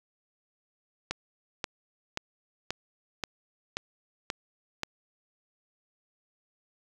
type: click train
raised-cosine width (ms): 0.2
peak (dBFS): -13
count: 8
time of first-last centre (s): 1.11-4.833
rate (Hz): 1.88
effects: 8-bit